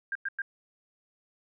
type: tone bursts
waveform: sine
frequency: 1600 Hz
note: G6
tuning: 35 cents sharp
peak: -29 dBFS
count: 3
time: 0.12-0.419 s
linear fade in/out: 2 ms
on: 33 ms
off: 100 ms
effects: none